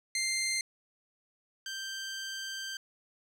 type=tone pair in turn; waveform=15% pulse; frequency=2093 / 1568 Hz; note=C7 / G6; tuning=0 / 0 cents; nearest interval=perfect fourth; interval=500 cents; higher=first; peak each=-23 / -30 dBFS; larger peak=first; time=0.15-0.61 / 1.66-2.77 s; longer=second; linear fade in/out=2 ms; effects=low-pass 12000 Hz 12 dB/octave